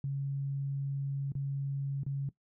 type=tone with dropouts; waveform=sine; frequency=138.59 Hz; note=C#3; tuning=in tune; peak=-31 dBFS; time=0.04-2.29 s; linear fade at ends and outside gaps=2 ms; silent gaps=1.32-1.352 / 2.034-2.064 s; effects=noise-tail reverb RT60 0.1 s tail -17 dB re dry